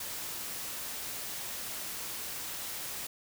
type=noise; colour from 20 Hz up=white; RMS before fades=-39 dBFS; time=0-3.07 s; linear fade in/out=5 ms; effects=none